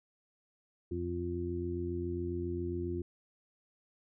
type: harmonic tone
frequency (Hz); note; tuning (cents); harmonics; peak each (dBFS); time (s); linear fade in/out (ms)
87.31; F2; 0; 1 / 2 / 3 / 4; -38 / -44 / -42 / -36; 0.91-3.02; 5
effects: none